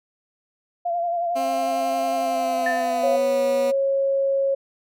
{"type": "tone with vibrato", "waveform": "sine", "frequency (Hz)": 690, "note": "F5", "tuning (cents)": -21, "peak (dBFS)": -21, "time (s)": [0.85, 3.17], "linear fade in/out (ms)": 10, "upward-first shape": "sine", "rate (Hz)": 11, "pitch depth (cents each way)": 38}
{"type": "tone with pitch glide", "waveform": "15% pulse", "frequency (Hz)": [265.7, 243.6], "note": ["C4", "B3"], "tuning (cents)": [27, -24], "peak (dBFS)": -21, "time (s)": [1.35, 3.72], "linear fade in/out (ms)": 20, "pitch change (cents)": -151, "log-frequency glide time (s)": [2.16, 3.42]}
{"type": "tone with exponential decay", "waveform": "sine", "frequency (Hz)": 1781, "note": "A6", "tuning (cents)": 21, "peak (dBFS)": -20, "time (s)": [2.66, 3.07], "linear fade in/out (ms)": 5, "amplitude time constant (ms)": 89}
{"type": "tone", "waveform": "sine", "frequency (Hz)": 547, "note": "C#5", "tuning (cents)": -23, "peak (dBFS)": -18, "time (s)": [3.03, 4.55], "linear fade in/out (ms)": 10}
{"effects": []}